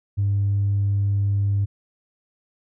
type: tone with tanh clipping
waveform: triangle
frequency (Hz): 100.3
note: G2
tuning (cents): +40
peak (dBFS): -18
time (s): 0.17-1.66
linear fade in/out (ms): 20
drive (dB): 5
effects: none